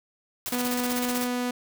white noise with tremolo, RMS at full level -31 dBFS, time 0.46-1.27 s, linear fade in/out 0 ms, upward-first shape square, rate 16 Hz, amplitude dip 65%
sawtooth tone, 246.7 Hz, B3, 2 cents flat, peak -22 dBFS, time 0.52-1.51 s, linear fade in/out 5 ms
effects none

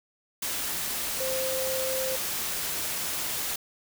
sine tone in noise, 523.3 Hz, C5, in tune, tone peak -29 dBFS, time 1.2-2.16 s, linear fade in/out 5 ms, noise white, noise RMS -31 dBFS, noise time 0.42-3.56 s, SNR -1 dB, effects none

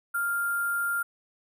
sine tone with sample-and-hold, 1396.9 Hz, F6, in tune, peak -25 dBFS, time 0.14-1.03 s, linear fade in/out 10 ms, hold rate 11025 Hz, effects none

